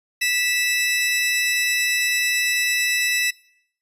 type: tone pair together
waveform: sawtooth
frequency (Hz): 1968 / 2627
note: B6 / E7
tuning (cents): -7 / -7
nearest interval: perfect fourth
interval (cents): 500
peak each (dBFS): -18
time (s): 0.21-3.31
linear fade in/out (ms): 10
effects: noise-tail reverb RT60 0.7 s tail -24 dB re dry + resampled to 32000 Hz